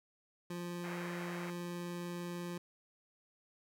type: tone with vibrato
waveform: 25% pulse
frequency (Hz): 174.61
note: F3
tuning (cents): 0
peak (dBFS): -36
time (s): 0.5-2.58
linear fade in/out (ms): 5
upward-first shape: sine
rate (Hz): 20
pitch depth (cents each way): 12
type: band-pass noise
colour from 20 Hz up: white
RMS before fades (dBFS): -48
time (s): 0.84-1.5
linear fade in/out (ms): 0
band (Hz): 430 to 2400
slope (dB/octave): 48
effects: none